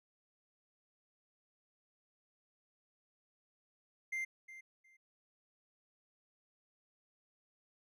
triangle tone with echo, 2093 Hz, C7, in tune, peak -34 dBFS, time 4.12-4.25 s, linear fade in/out 10 ms, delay 360 ms, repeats 2, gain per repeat -14 dB, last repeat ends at 4.97 s, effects none

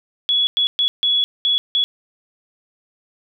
sine tone bursts at uneven times, 3380 Hz, G#7, 30 cents sharp, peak -14 dBFS, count 6, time 0.29-0.47 / 0.57-0.67 / 0.79-0.88 / 1.03-1.24 / 1.45-1.58 / 1.75-1.84 s, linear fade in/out 0 ms, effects none

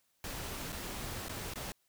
pink noise with dropouts, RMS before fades -41 dBFS, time 0.24-1.72 s, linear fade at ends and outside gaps 1 ms, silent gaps 0.722-0.727 / 1.284-1.294 / 1.537-1.557 s, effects white hiss -75 dBFS RMS until 1.88 s

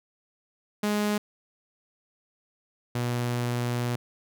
sawtooth tone pair in turn, 208.5 / 121.22 Hz, G#3 / B2, +7 / -32 cents, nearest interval major sixth, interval 939 cents, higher first, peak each -20 / -22 dBFS, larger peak first, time 0.83-1.18 / 2.95-3.96 s, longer second, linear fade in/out 5 ms, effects none

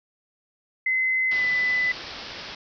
sine tone with pitch glide, 2047 to 2000 Hz, C7 to B6, -38 to +21 cents, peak -20 dBFS, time 0.86-1.92 s, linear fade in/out 5 ms, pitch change -41 cents, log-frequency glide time 1.28-1.43 s
white low-pass noise, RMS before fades -38 dBFS, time 1.31-2.55 s, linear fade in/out 5 ms, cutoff 5400 Hz, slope 96 dB/octave
effects none

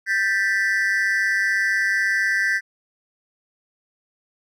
triangle tone cluster, 1569 / 1765 / 1967 Hz, G6 / A6 / B6, +1 / +5 / -7 cents, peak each -21 dBFS, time 0.06-2.61 s, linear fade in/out 50 ms, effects none

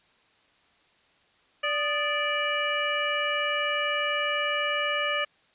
harmonic tone with a mistuned harmonic, 584 Hz, D5, 10 cents flat, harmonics 1 / 2 / 3 / 4 / 5, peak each -31 / -31 / -31 / -31 / -31 dBFS, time 1.63-5.25 s, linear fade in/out 10 ms, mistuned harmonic 2, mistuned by +93 cents, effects white hiss -63 dBFS RMS until 5.54 s + resampled to 8000 Hz

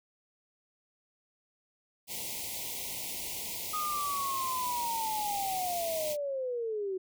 white band-stop noise, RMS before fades -38 dBFS, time 2.07-6.17 s, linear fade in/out 50 ms, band 1000 to 2000 Hz, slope 96 dB/octave
sine linear sweep, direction down, 1244.5 to 367.1 Hz, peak -31 dBFS, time 3.73-6.98 s, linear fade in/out 10 ms
effects none

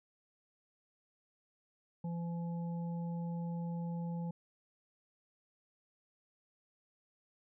harmonic tone, 170 Hz, F3, 46 cents flat, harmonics 1 / 3 / 5, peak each -36 / -50 / -51 dBFS, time 2.04-4.31 s, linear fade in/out 5 ms, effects none

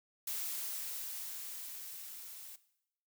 blue noise with level ramp, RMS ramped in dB -38 to -50 dBFS, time 0.27-2.56 s, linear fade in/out 5 ms, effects noise-tail reverb RT60 0.8 s tail -17 dB re dry

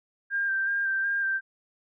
sine tone with vibrato, 1587 Hz, G6, 21 cents sharp, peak -24 dBFS, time 0.3-1.41 s, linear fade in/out 50 ms, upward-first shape square, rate 2.7 Hz, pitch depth 20 cents each way, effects none

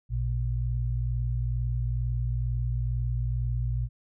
sine tone pair together, 57.71 / 119.9 Hz, A#1 / A#2, -17 / +49 cents, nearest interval octave + minor second, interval 1266 cents, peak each -28 dBFS, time 0.09-3.89 s, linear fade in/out 50 ms, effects none

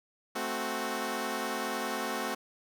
10% pulse chord, F# diminished, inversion first, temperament equal, 220 / 261.6 / 370 Hz, A3 / C4 / F#4, 0 / 0 / 0 cents, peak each -28 dBFS, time 0.35-2.35 s, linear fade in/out 10 ms, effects none

